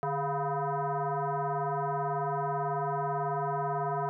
sine tone with frequency modulation, 149.1 Hz, D3, 27 cents sharp, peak -28 dBFS, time 0.03-4.09 s, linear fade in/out 0 ms, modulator 280 Hz, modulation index 3.8, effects none

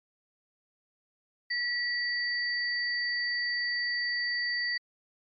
sine tone pair together, 1939 / 4612 Hz, B6 / D8, -32 / -32 cents, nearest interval octave + minor third, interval 1500 cents, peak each -29 / -33 dBFS, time 1.5-4.78 s, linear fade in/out 10 ms, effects MP3 48 kbps

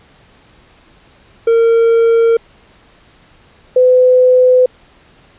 triangle / sine tone pair in turn, 459.4 / 505.7 Hz, A#4 / B4, -25 / +41 cents, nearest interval major second, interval 166 cents, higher second, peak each -5 dBFS, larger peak neither, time 1.47-2.37 / 3.76-4.66 s, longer neither, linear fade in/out 5 ms, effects pink hiss -47 dBFS RMS until 5.38 s + resampled to 8000 Hz

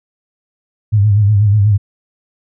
sine tone with vibrato, 103.5 Hz, G#2, 5 cents flat, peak -7 dBFS, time 0.92-1.78 s, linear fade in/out 20 ms, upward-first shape sine, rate 8.2 Hz, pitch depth 79 cents each way, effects none

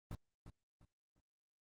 brown noise with echo, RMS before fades -43 dBFS, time 0.11-0.15 s, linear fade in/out 2 ms, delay 350 ms, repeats 3, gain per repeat -10 dB, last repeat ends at 1.2 s, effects Opus 24 kbps

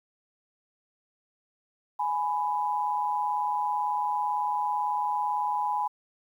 sine tone pair together, 835 / 993 Hz, G#5 / B5, +9 / +9 cents, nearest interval minor third, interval 300 cents, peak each -28 dBFS, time 1.99-5.88 s, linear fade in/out 10 ms, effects 10-bit

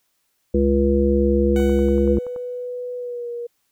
harmonic tone, 69.3 Hz, C#2, in tune, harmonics 1 / 3 / 5 / 7, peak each -20 / -20 / -20 / -20 dBFS, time 0.54-2.19 s, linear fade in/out 5 ms
15% pulse tone with exponential decay, 747 Hz, F#5, 16 cents sharp, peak -24 dBFS, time 1.56-2.67 s, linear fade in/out 1 ms, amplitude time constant 240 ms
click train, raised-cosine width 1 ms, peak -25 dBFS, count 9, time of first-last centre 1.6-2.362 s, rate 10.5 Hz
sine tone with pitch glide, 493.9 to 475.7 Hz, B4 to A#4, 0 to +35 cents, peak -26 dBFS, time 2.05-3.47 s, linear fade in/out 10 ms, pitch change -65 cents, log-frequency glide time 2.97-3.29 s
effects white hiss -69 dBFS RMS until 3.71 s

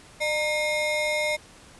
square ring-modulated tone, 766 Hz, G5, 40 cents flat, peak -21 dBFS, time 0.2-1.37 s, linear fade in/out 20 ms, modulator 1370 Hz, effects pink hiss -50 dBFS RMS until 1.79 s + resampled to 24000 Hz

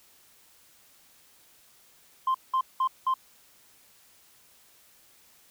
sine tone bursts, 1046.5 Hz, C6, in tune, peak -20 dBFS, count 4, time 2.27-3.14 s, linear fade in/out 5 ms, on 75 ms, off 190 ms, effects tanh soft clip ceiling -20 dBFS + white hiss -59 dBFS RMS until 5.5 s

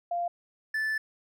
sine / triangle tone pair in turn, 695 / 1751.3 Hz, F5 / A6, -9 / -9 cents, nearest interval octave + major third, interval 1600 cents, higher second, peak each -27 / -25 dBFS, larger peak second, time 0.11-0.28 / 0.74-0.98 s, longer second, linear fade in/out 5 ms, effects none

